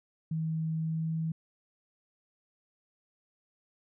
sine tone with pitch glide, 160 to 161.3 Hz, D#3 to E3, +49 to -37 cents, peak -29 dBFS, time 0.31-1.32 s, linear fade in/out 5 ms, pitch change +14 cents, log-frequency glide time 0.73-1.13 s, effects none

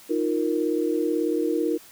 sine chord, Eb suspended second, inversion none, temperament equal, 311.1 / 349.2 / 466.2 Hz, Eb4 / F4 / Bb4, 0 / 0 / 0 cents, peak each -25 / -26 / -26 dBFS, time 0.09-1.78 s, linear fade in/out 20 ms, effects white hiss -49 dBFS RMS until 1.91 s

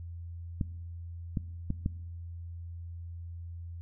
clicks, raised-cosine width 5 ms, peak -17 dBFS, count 4, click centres 0.612 / 1.372 / 1.704 / 1.861 s, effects noise-tail reverb RT60 1.0 s tail -21 dB re dry + added 85 Hz sine -39 dBFS peak until 3.81 s

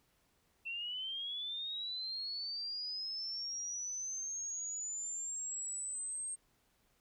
sine linear sweep, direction up, 2685 to 8500 Hz, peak -38 dBFS, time 0.65-6.36 s, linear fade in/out 20 ms, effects pink hiss -74 dBFS RMS until 7 s

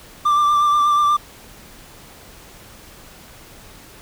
triangle tone with vibrato, 1180 Hz, D6, 8 cents sharp, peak -11 dBFS, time 0.25-1.17 s, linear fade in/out 10 ms, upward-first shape triangle, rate 8.3 Hz, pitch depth 28 cents each way, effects pink hiss -43 dBFS RMS until 4.01 s

